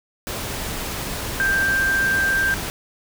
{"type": "tone in noise", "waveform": "sine", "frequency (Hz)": 1577, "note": "G6", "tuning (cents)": 10, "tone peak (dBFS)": -17, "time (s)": [1.4, 2.54], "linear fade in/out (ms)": 0, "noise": "pink", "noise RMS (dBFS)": -28, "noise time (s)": [0.27, 2.7], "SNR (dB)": 8, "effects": []}